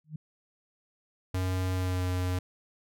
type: tone with exponential growth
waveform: sine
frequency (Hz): 154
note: D#3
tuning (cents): -17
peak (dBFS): -31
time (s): 0.04-0.16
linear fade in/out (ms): 5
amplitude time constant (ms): 24
type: tone with pitch glide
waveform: square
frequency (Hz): 92.5 to 91.02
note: F#2 to F#2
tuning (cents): 0 to -28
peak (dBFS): -28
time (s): 1.34-2.39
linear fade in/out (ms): 5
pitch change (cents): -28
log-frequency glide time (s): 1.74-2.04
effects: none